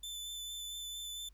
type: tone with vibrato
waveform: sawtooth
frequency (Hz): 3520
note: A7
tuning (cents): 0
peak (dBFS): -38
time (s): 0.03-1.29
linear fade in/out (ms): 5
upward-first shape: sine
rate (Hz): 4.4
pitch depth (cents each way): 12
effects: added 50 Hz sine -58 dBFS peak until 1.33 s + pink hiss -75 dBFS RMS until 1.33 s